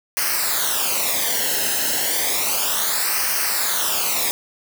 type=noise with flanger; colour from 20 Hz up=white; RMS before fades=-21 dBFS; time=0.17-4.31 s; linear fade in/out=0 ms; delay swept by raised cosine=0.27 to 0.87 ms; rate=0.32 Hz; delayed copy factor=-0.75; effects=none